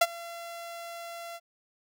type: tone with ADSR envelope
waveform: sawtooth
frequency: 681 Hz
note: F5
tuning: 44 cents flat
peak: -13 dBFS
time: 0.01-1.4 s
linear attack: 7 ms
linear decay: 41 ms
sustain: -22 dB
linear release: 44 ms
effects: none